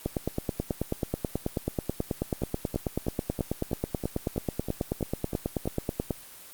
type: two click trains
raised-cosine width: 2 ms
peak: -13 / -18 dBFS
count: 57 / 11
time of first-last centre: 0.06-6.108 / 2.42-5.656 s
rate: 9.26 / 3.09 Hz
effects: white hiss -47 dBFS RMS until 6.53 s + Opus 24 kbps